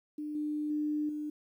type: tone with level steps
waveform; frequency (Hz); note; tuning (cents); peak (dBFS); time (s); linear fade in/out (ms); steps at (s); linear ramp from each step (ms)
sine; 300; D4; +37; -35 / -31 / -29 / -34; 0.18-1.3; 5; 0.35 / 0.7 / 1.09; 2
effects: 11-bit